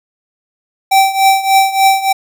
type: tone with tremolo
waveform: square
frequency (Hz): 776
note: G5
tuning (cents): -18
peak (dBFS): -5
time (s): 0.91-2.13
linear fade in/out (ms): 10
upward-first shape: triangle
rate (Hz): 3.4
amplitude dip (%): 85
effects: none